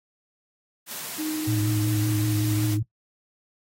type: high-pass noise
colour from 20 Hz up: white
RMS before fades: -35 dBFS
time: 0.86-2.78 s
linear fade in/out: 50 ms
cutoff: 110 Hz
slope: 48 dB/octave
type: tone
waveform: sine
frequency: 310 Hz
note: D#4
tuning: 6 cents flat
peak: -26 dBFS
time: 1.18-2.8 s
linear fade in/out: 20 ms
type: tone with vibrato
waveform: sine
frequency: 110 Hz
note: A2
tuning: in tune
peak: -23 dBFS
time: 1.47-2.83 s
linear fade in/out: 10 ms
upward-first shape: triangle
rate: 5.3 Hz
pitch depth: 71 cents each way
effects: noise-tail reverb RT60 0.1 s tail -17 dB re dry + AAC 48 kbps